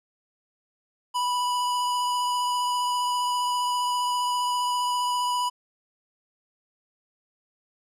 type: tone with vibrato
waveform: square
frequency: 985 Hz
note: B5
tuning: 5 cents flat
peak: -24 dBFS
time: 1.14-5.5 s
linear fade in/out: 20 ms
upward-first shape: triangle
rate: 15 Hz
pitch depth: 14 cents each way
effects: low-pass 11000 Hz 12 dB/octave + 11-bit